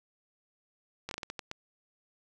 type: slowing click train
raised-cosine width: 0.2 ms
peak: -20 dBFS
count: 8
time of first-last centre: 1.09-1.514 s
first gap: 22 ms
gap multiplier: 1.33
effects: none